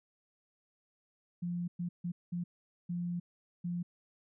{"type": "tone bursts at uneven times", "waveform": "sine", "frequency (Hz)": 174.61, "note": "F3", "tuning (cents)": 0, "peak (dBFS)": -33, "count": 6, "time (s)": [[1.42, 1.68], [1.79, 1.89], [2.04, 2.12], [2.32, 2.44], [2.89, 3.2], [3.64, 3.83]], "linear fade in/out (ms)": 10, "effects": []}